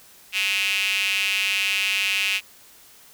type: tone with high-pass filter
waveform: square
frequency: 99 Hz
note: G2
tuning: 18 cents sharp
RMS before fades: -23 dBFS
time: 0.32-2.41 s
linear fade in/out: 50 ms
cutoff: 2600 Hz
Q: 6.4
effects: white hiss -50 dBFS RMS until 3.13 s